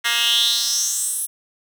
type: tone with high-pass filter sweep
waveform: 10% pulse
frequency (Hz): 234.8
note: A#3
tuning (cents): +13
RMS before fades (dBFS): -20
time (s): 0.04-1.27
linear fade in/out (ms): 20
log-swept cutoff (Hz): 2100 to 11000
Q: 4.5
effects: none